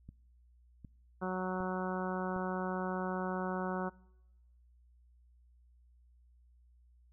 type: click train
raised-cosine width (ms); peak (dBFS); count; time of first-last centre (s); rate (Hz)
5; -36; 4; 0.09-2.363; 1.32
type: harmonic tone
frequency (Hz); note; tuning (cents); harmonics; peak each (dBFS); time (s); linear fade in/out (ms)
185; F#3; 0; 1 / 2 / 3 / 4 / 5 / 6 / 7 / 8; -37 / -40 / -42 / -43 / -44 / -45 / -45 / -46; 1.21-3.9; 20
effects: noise-tail reverb RT60 1.0 s tail -24 dB re dry + added 60 Hz sine -61 dBFS peak until 7.12 s